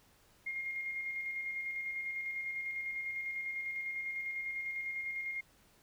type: tone with tremolo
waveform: sine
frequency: 2131 Hz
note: C7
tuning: 31 cents sharp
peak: -35 dBFS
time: 0.46-5.41 s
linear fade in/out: 10 ms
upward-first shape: square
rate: 10 Hz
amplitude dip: 30%
effects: pink hiss -66 dBFS RMS until 5.82 s